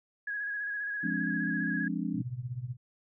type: tone with vibrato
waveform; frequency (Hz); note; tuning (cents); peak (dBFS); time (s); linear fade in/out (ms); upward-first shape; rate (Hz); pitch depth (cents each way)
sine; 1661.2; G#6; 0; -32; 0.27-1.88; 5; square; 15; 27
type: chord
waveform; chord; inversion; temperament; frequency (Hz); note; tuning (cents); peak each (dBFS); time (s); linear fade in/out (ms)
sine; D half-diminished seventh; first; equal; 174.61 / 207.7 / 261.6 / 293.7; F3 / Ab3 / C4 / D4; 0 / 0 / 0 / 0; -35 / -35 / -36 / -36; 1.03-2.22; 10
type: tone with tremolo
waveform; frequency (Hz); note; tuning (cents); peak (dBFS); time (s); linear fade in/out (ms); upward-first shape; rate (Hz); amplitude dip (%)
sine; 123.6; B2; +2; -30; 2.13-2.77; 50; triangle; 16; 90
effects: none